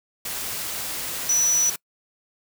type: tone in noise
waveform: sine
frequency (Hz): 5920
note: F#8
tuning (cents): 0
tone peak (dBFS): -17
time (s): 1.29-1.7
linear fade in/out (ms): 5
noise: white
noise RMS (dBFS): -30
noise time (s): 0.25-1.76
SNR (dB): +10
effects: noise-tail reverb RT60 0.1 s tail -25 dB re dry